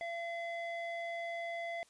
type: tone with low-pass filter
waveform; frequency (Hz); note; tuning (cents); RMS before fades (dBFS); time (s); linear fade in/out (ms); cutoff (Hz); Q
square; 680; F5; -46; -40; 0.01-1.83; 0; 2400; 2.2
effects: white hiss -66 dBFS RMS until 1.89 s + resampled to 22050 Hz